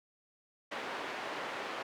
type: band-pass noise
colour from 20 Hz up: pink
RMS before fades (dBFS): -40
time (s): 0.71-1.83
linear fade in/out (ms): 10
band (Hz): 450 to 2500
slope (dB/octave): 12
effects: none